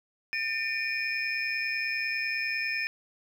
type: tone cluster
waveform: sine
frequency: 1804 / 2322 / 2452 / 5240 Hz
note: A6 / D7 / D#7 / E8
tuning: +43 / -20 / -26 / -11 cents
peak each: -33 / -36 / -31 / -38 dBFS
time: 0.33-2.87 s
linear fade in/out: 0 ms
effects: 9-bit